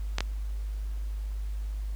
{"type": "clicks", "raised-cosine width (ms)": 0.2, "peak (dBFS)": -11, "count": 2, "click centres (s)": [0.184, 0.206], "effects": ["added 51 Hz sine -30 dBFS peak until 1.95 s", "pink hiss -56 dBFS RMS until 1.95 s"]}